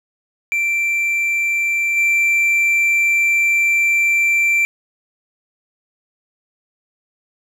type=tone with level steps; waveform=triangle; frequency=2349 Hz; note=D7; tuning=in tune; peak=-14 / -11 dBFS; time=0.52-4.65 s; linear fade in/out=0 ms; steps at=1.96 s; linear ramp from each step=20 ms; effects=none